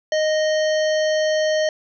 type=harmonic tone; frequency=620 Hz; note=D#5; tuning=6 cents flat; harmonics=1 / 3 / 5 / 7 / 9 / 10; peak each=-17 / -27 / -31 / -34 / -36 / -37 dBFS; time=0.12-1.69 s; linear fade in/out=2 ms; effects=none